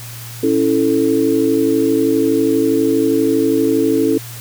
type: chord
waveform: sine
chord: A major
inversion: first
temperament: equal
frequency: 277.2 / 329.6 / 440 Hz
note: C#4 / E4 / A4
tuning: 0 / 0 / 0 cents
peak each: -16 dBFS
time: 0.43-4.18 s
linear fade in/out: 5 ms
effects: added 117 Hz sine -31 dBFS peak until 4.4 s + white hiss -34 dBFS RMS until 4.4 s